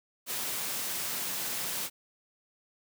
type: high-pass noise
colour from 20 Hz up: white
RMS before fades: -34 dBFS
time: 0.26-1.9 s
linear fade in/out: 50 ms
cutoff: 100 Hz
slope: 24 dB/octave
effects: none